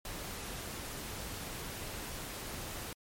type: noise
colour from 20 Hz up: pink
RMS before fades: -42 dBFS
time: 0.05-2.93 s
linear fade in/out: 2 ms
effects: MP3 64 kbps